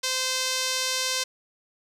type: tone with band-pass filter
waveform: sawtooth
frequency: 517 Hz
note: C5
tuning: 21 cents flat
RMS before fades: -27 dBFS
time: 0.03-1.24 s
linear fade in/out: 10 ms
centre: 5300 Hz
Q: 1.3
effects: none